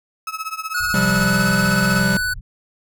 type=tone with tremolo; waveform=35% pulse; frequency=1292 Hz; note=E6; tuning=35 cents flat; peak=-20 dBFS; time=0.27-2.02 s; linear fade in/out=2 ms; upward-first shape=triangle; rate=16 Hz; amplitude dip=95%
type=tone with pitch glide; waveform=square; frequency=1451 to 1489.2 Hz; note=F#6 to F#6; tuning=-34 to +11 cents; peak=-20 dBFS; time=0.74-2.34 s; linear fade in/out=10 ms; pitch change=+45 cents; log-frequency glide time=0.92-1.4 s
type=low-pass noise; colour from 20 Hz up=pink; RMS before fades=-34 dBFS; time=0.8-2.41 s; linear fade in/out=5 ms; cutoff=110 Hz; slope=24 dB/octave
type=chord; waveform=square; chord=C suspended fourth; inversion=none; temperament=equal; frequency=130.81 / 174.61 / 196 Hz; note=C3 / F3 / G3; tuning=0 / 0 / 0 cents; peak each=-24 / -23 / -20 dBFS; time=0.94-2.17 s; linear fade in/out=2 ms
effects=none